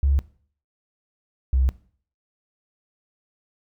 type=tone pair in turn; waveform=triangle; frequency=69.4 / 64.83 Hz; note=C#2 / C2; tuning=+3 / -15 cents; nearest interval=minor second; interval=118 cents; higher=first; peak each=-12 dBFS; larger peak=neither; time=0.03-0.19 / 1.53-1.69 s; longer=neither; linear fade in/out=0 ms; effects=noise-tail reverb RT60 0.5 s tail -21 dB re dry + tanh soft clip ceiling -14 dBFS